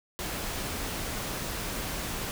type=noise; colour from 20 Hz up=pink; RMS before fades=-34 dBFS; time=0.19-2.31 s; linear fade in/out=0 ms; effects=none